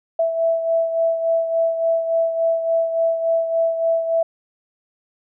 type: beating tone pair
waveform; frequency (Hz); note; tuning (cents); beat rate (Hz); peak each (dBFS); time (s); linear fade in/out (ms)
sine; 659.3 / 662.8; E5 / E5; 0 / +9; 3.5; -17 / -25; 0.19-4.23; 5
effects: none